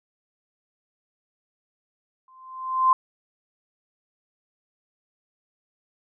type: tone with exponential growth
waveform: sine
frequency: 1040 Hz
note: C6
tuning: 11 cents flat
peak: -12 dBFS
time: 2.28-2.93 s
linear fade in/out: 2 ms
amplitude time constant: 140 ms
effects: none